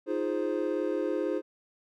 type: chord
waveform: triangle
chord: F minor seventh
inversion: third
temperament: equal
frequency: 311.1 / 349.2 / 415.3 / 523.3 Hz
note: Eb4 / F4 / Ab4 / C5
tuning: 0 / 0 / 0 / 0 cents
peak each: -31 dBFS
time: 0.06-1.42 s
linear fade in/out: 50 ms
effects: none